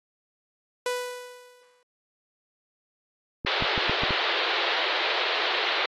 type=tone with exponential decay; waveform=sawtooth; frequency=494.8 Hz; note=B4; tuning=3 cents sharp; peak=-20 dBFS; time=0.86-1.83 s; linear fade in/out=2 ms; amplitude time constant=210 ms
type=clicks; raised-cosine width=3 ms; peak=-17 dBFS; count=6; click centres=3.449 / 3.624 / 3.778 / 3.896 / 4.035 / 4.107 s
type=band-pass noise; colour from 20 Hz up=white; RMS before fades=-27 dBFS; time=3.46-5.86 s; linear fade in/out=5 ms; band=360 to 4100 Hz; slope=48 dB/octave
effects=AAC 32 kbps